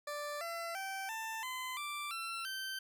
20% pulse tone with pitch steps, 587.3 / 674.6 / 774.9 / 890.2 / 1022.5 / 1174.6 / 1349.3 / 1549.9 Hz, D5 / E5 / G5 / A5 / C6 / D6 / E6 / G6, 0 / +40 / -20 / +20 / -40 / 0 / +40 / -20 cents, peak -34 dBFS, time 0.07-2.79 s, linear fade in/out 5 ms, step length 340 ms, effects none

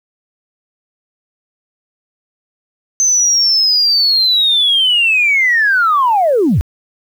sine linear sweep, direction down, 6220 to 55 Hz, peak -8 dBFS, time 3-6.61 s, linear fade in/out 0 ms, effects tanh soft clip ceiling -4 dBFS + 7-bit

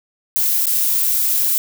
violet noise with dropouts, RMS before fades -17 dBFS, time 0.36-1.58 s, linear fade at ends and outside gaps 0 ms, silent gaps 0.656-0.668 s, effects none

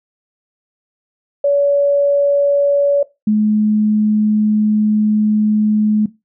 sine tone pair in turn, 568 / 212.8 Hz, C#5 / G#3, +42 / +42 cents, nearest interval octave + perfect fourth, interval 1700 cents, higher first, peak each -10 dBFS, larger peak neither, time 1.44-3.03 / 3.27-6.06 s, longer second, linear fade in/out 5 ms, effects noise-tail reverb RT60 0.2 s tail -17 dB re dry

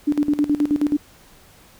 sine tone with tremolo, 293.7 Hz, D4, in tune, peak -14 dBFS, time 0.07-0.97 s, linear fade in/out 10 ms, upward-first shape square, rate 9.4 Hz, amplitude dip 80%, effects pink hiss -50 dBFS RMS until 1.79 s

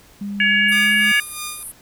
sine tone with pitch glide, 201.7 to 209.1 Hz, G3 to G#3, +50 to +12 cents, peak -24 dBFS, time 0.21-1.12 s, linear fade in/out 5 ms, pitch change +62 cents, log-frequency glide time 0.45-0.94 s
harmonic tone, 564 Hz, C#5, 30 cents sharp, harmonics 3 / 4 / 5, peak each -16 / -18 / -20 dBFS, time 0.4-1.2 s, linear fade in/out 2 ms
pink band-pass noise, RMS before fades -34 dBFS, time 0.68-1.72 s, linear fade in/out 10 ms, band 8900 to 12000 Hz, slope 96 dB/octave
10% pulse tone with tremolo, 1213 Hz, D#6, 44 cents flat, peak -19 dBFS, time 0.72-1.63 s, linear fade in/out 0 ms, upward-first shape sine, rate 3.1 Hz, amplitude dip 80%
effects pink hiss -49 dBFS RMS until 1.81 s

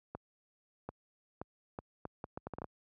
accelerating click train, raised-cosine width 1 ms, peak -26 dBFS, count 12, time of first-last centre 0.15-2.643 s, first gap 740 ms, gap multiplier 0.71, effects high-pass 60 Hz 12 dB/octave

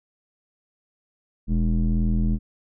square tone with low-pass filter, 41.2 Hz, E1, in tune, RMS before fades -21 dBFS, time 1.47-2.39 s, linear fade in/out 50 ms, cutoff 220 Hz, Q 3.4, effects none

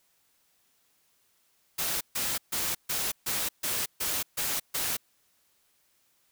white noise bursts, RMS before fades -30 dBFS, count 9, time 1.78-4.97 s, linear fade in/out 10 ms, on 230 ms, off 140 ms, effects white hiss -69 dBFS RMS until 6.31 s

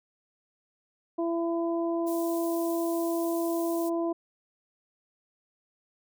harmonic tone, 335.8 Hz, E4, 32 cents sharp, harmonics 1 / 2 / 3, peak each -27 / -32 / -39 dBFS, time 1.18-4.13 s, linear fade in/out 10 ms
pink high-pass noise, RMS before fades -43 dBFS, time 2.06-3.9 s, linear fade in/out 20 ms, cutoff 9900 Hz, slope 12 dB/octave
effects none

